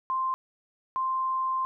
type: tone pair in turn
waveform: sine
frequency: 1046.5 / 1046.5 Hz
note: C6 / C6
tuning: 0 / 0 cents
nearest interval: unison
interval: 0 cents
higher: neither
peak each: -25 dBFS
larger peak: neither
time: 0.1-0.34 / 0.96-1.65 s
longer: second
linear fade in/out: 0 ms
effects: none